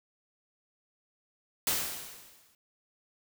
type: noise with exponential decay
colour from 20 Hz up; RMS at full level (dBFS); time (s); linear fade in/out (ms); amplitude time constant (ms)
white; -27; 1.67-2.55; 2; 190
effects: none